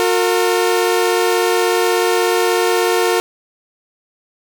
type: tone pair together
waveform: sawtooth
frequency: 360 / 456.5 Hz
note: F#4 / A#4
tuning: -47 / -36 cents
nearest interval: major third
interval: 411 cents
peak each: -12 dBFS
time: 0-3.2 s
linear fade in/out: 0 ms
effects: none